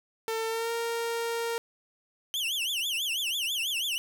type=tone with pitch glide; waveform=sawtooth; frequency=448.5 to 463.8 Hz; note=A4 to A#4; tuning=+33 to -9 cents; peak=-25 dBFS; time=0.28-1.58 s; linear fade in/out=0 ms; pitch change=+58 cents; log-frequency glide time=0.47-0.72 s
type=tone with vibrato; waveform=40% pulse; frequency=3044 Hz; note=F#7; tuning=48 cents sharp; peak=-27 dBFS; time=2.34-3.98 s; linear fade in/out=0 ms; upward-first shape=triangle; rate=6.1 Hz; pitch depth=280 cents each way
effects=none